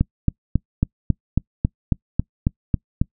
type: click train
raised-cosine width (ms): 5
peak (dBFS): -4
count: 12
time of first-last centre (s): 0.01-3.015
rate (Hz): 3.66
effects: noise-tail reverb RT60 0.1 s tail -26 dB re dry